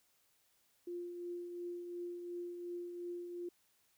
sine tone with tremolo, 350 Hz, F4, 4 cents sharp, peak -39 dBFS, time 0.87-3.49 s, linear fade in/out 5 ms, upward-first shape triangle, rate 2.8 Hz, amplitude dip 45%, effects white hiss -74 dBFS RMS until 3.97 s

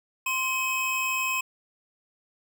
square tone pair together, 1044 / 2544 Hz, C6 / D#7, -4 / +38 cents, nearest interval octave + minor third, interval 1542 cents, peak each -31 / -27 dBFS, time 0.26-1.41 s, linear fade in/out 5 ms, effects none

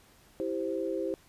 sine chord, C major, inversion first, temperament equal, 329.6 / 392 / 523.3 Hz, E4 / G4 / C5, 0 / 0 / 0 cents, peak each -34 dBFS, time 0.4-1.14 s, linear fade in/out 0 ms, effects pink hiss -60 dBFS RMS until 1.28 s + resampled to 32000 Hz

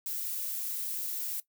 violet noise, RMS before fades -35 dBFS, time 0.06-1.4 s, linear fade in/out 2 ms, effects noise-tail reverb RT60 0.1 s tail -17 dB re dry

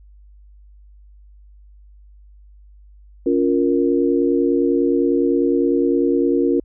sine chord, Bb minor, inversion first, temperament just, 279.7 / 349.6 / 466.2 Hz, Db4 / F4 / Bb4, +16 / +2 / 0 cents, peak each -18 / -18 / -20 dBFS, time 3.26-6.6 s, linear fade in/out 5 ms, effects added 50 Hz sine -43 dBFS peak until 6.64 s

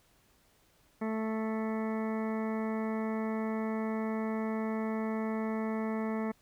harmonic tone, 220 Hz, A3, in tune, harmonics 1 / 2 / 3 / 4 / 5 / 6 / 8 / 9 / 10, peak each -32 / -38 / -42 / -44 / -46 / -48 / -50 / -51 / -52 dBFS, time 1.01-6.32 s, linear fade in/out 10 ms, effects pink hiss -67 dBFS RMS until 6.41 s

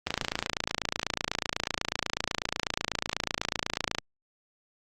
click train, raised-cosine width 0.2 ms, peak -9 dBFS, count 111, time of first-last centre 0.07-3.985 s, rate 28.1 Hz, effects Opus 24 kbps

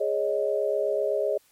sine chord, Ab suspended fourth, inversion none, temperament equal, 415.3 / 554.4 / 622.3 Hz, Ab4 / Db5 / Eb5, 0 / 0 / 0 cents, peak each -27 / -27 / -27 dBFS, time 0-1.38 s, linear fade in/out 10 ms, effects white hiss -62 dBFS RMS until 1.51 s + MP3 64 kbps

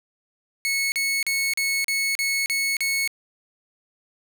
sawtooth tone bursts, 2200 Hz, C#7, 14 cents flat, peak -18 dBFS, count 8, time 0.65-3.076 s, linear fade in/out 0 ms, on 270 ms, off 38 ms, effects none

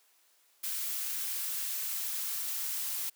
blue noise with high-pass filter sweep, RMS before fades -35 dBFS, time 0.63-3.1 s, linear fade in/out 10 ms, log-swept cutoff 1200 to 640 Hz, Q 0.92, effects white hiss -67 dBFS RMS until 3.15 s + high-pass 400 Hz 12 dB/octave

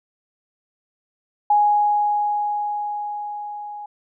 sine tone with level ramp, 830.6 Hz, G#5, in tune, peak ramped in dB -12 to -31 dBFS, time 1.5-3.86 s, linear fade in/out 5 ms, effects none

